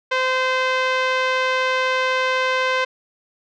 5% pulse tone with low-pass filter, 516 Hz, C5, 24 cents flat, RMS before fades -20 dBFS, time 0.11-2.85 s, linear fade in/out 10 ms, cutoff 2000 Hz, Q 0.73, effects none

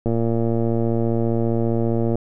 click train, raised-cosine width 2 ms, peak -9 dBFS, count 242, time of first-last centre 0.06-2.156 s, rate 115 Hz, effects none

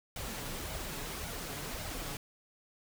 pink noise with flanger, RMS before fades -40 dBFS, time 0.16-2.17 s, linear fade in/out 2 ms, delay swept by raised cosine 1.3 to 7.2 ms, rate 1.8 Hz, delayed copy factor +0.55, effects none

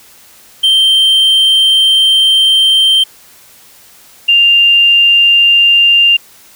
triangle / sine tone pair in turn, 3136 / 2794 Hz, G7 / F7, 0 / 0 cents, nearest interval major second, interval 200 cents, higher first, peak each -4 dBFS, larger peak neither, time 0.63-3.04 / 4.28-6.17 s, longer first, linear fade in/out 10 ms, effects white hiss -41 dBFS RMS until 6.55 s

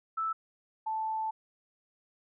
sine tone pair in turn, 1316 / 878.3 Hz, E6 / A5, -3 / -3 cents, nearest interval perfect fifth, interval 700 cents, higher first, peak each -29 / -30 dBFS, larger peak first, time 0.17-0.33 / 0.86-1.31 s, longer second, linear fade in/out 10 ms, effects none

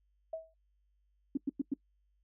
sine tone with exponential decay, 646 Hz, E5, 35 cents flat, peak -33 dBFS, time 0.33-0.54 s, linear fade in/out 5 ms, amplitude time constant 44 ms
sine tone bursts, 277.2 Hz, C#4, in tune, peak -28 dBFS, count 4, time 1.35-1.739 s, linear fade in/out 5 ms, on 23 ms, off 99 ms
effects noise-tail reverb RT60 0.1 s tail -22 dB re dry + added 50 Hz sine -70 dBFS peak until 2.23 s

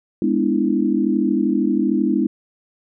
sine chord, E dominant seventh, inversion first, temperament just, 206 / 247.2 / 296.7 / 329.6 Hz, G#3 / B3 / D4 / E4, -14 / +2 / +18 / 0 cents, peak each -21 dBFS, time 0.22-2.27 s, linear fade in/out 2 ms, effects none

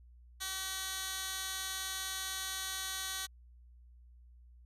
15% pulse tone with high-pass filter, 380.6 Hz, F#4, 49 cents sharp, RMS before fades -39 dBFS, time 0.4-3.27 s, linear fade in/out 20 ms, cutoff 2600 Hz, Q 0.66, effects added 60 Hz sine -55 dBFS peak until 4.65 s + resampled to 32000 Hz

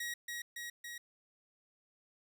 sawtooth tone with echo, 1900 Hz, A#6, 33 cents sharp, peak -34 dBFS, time 0-0.14 s, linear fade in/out 5 ms, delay 280 ms, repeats 3, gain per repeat -2 dB, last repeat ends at 0.98 s, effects none

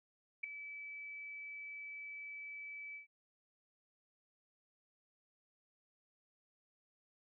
sine tone with ADSR envelope, 2302 Hz, D7, 35 cents flat, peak -32 dBFS, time 0.43-3.07 s, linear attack 11 ms, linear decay 3 ms, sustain -13 dB, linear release 120 ms, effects none

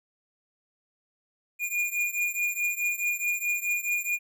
square beating tone pair, 2427 / 2431.7 Hz, D#7 / D#7, -44 / -40 cents, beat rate 4.7 Hz, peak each -29 / -31 dBFS, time 1.59-4.19 s, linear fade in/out 50 ms, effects none

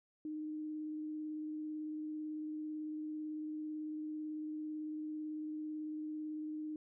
sine tone with vibrato, 307.1 Hz, D#4, 23 cents flat, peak -39 dBFS, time 0.25-6.76 s, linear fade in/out 2 ms, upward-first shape sine, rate 18 Hz, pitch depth 12 cents each way, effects none

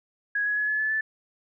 sine tone with pitch steps, 1661.2 / 1678.6 / 1696.1 / 1713.8 / 1731.7 / 1749.8 Hz, G#6 / G#6 / G#6 / A6 / A6 / A6, 0 / +18 / +36 / -46 / -28 / -10 cents, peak -23 dBFS, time 0.35-1.01 s, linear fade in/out 5 ms, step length 110 ms, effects none

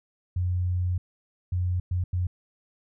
sine tone bursts at uneven times, 90 Hz, F#2, 47 cents flat, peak -23 dBFS, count 4, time 0.36-0.98 / 1.52-1.8 / 1.91-2.04 / 2.13-2.27 s, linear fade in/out 5 ms, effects none

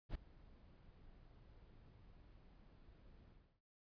brown noise with ADSR envelope, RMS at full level -42 dBFS, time 0.09-3.61 s, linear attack 60 ms, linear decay 6 ms, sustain -21 dB, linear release 320 ms, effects resampled to 11025 Hz

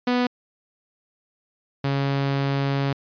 sawtooth tone pair in turn, 246.9 / 138.57 Hz, B3 / C#3, 0 / 0 cents, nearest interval minor seventh, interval 1000 cents, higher first, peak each -15 / -17 dBFS, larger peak first, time 0.07-0.27 / 1.84-2.93 s, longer second, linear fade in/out 5 ms, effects resampled to 11025 Hz

